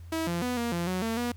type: tone with pitch steps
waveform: sawtooth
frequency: 323.6 / 171.7 / 247.8 / 235.8 / 171.9 / 184.3 / 225.9 / 241.3 Hz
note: E4 / F3 / B3 / A#3 / F3 / F#3 / A3 / B3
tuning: -32 / -29 / +6 / +20 / -27 / -7 / +46 / -40 cents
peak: -24 dBFS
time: 0.12-1.32 s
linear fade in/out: 5 ms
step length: 150 ms
effects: added 85 Hz sine -42 dBFS peak until 1.36 s + pink hiss -62 dBFS RMS until 1.36 s